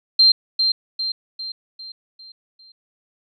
sine tone with echo, 4161 Hz, C8, 10 cents flat, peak -9 dBFS, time 0.19-0.32 s, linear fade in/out 5 ms, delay 400 ms, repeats 6, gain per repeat -6 dB, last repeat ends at 2.72 s, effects none

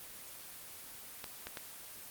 clicks, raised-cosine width 0.2 ms, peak -23 dBFS, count 3, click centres 1.242 / 1.47 / 1.572 s, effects white hiss -49 dBFS RMS until 2.1 s + Opus 24 kbps

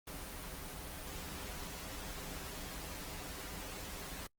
pink noise with comb filter, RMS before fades -45 dBFS, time 0.07-4.27 s, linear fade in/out 5 ms, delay 8.7 ms, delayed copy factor -0.7, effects noise-tail reverb RT60 0.1 s tail -26 dB re dry + Opus 24 kbps

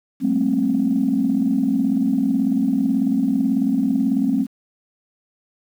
sine tone cluster, 186.7 / 210.4 / 228.5 / 266.8 Hz, F#3 / G#3 / A#3 / C4, +16 / +23 / -34 / +34 cents, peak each -25 / -23 / -22 / -18 dBFS, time 0.2-4.47 s, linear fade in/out 50 ms, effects tanh soft clip ceiling -8 dBFS + 8-bit

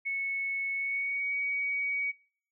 sine tone with pitch glide, 2205 to 2255 Hz, C#7 to C#7, -10 to +29 cents, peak -29 dBFS, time 0.05-2.12 s, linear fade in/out 20 ms, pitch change +39 cents, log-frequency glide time 0.74-1.32 s, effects noise-tail reverb RT60 0.5 s tail -23 dB re dry

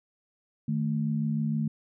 sine tone pair together, 153.51 / 220 Hz, D#3 / A3, -23 / 0 cents, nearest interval tritone, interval 623 cents, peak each -28 dBFS, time 0.68-1.68 s, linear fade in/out 5 ms, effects none

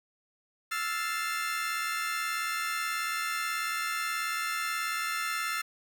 35% pulse chord, F major seventh, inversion third, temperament equal, 1318.5 / 1396.9 / 1760 / 2093 Hz, E6 / F6 / A6 / C7, 0 / 0 / 0 / 0 cents, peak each -32 / -36 / -35 / -35 dBFS, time 0.71-5.62 s, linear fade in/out 10 ms, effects 9-bit

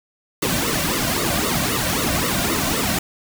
pink noise with flanger, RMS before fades -21 dBFS, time 0.42-2.99 s, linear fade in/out 5 ms, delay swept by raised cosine 1.2 to 2.4 ms, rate 3.8 Hz, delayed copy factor -1, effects none

